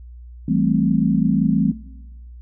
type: chord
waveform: sine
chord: A minor seventh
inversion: second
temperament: equal with one note detuned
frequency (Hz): 164.81 / 194.42 / 220 / 261.6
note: E3 / G3 / A3 / C4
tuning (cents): 0 / -14 / 0 / 0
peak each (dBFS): -21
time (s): 0.48-1.72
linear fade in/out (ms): 5
effects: noise-tail reverb RT60 1.0 s tail -18 dB re dry + added 60 Hz sine -36 dBFS peak until 2.41 s